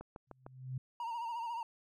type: click train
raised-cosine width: 1 ms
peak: -33 dBFS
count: 4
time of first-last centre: 0.01-0.465 s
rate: 6.6 Hz
type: tone with exponential growth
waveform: sine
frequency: 129.4 Hz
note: C3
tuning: 19 cents flat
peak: -34 dBFS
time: 0.27-0.78 s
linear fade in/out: 5 ms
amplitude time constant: 110 ms
type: tone with vibrato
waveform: triangle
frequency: 932.3 Hz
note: A#5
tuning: in tune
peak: -35 dBFS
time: 1-1.63 s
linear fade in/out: 2 ms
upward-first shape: sine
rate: 14 Hz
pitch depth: 57 cents each way
effects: none